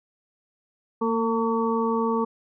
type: harmonic tone with a mistuned harmonic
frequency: 226.6 Hz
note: A#3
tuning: 49 cents flat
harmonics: 1 / 2 / 4 / 5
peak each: -25 / -25 / -29 / -29 dBFS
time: 1.01-2.25 s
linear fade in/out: 10 ms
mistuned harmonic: 1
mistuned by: +21 cents
effects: none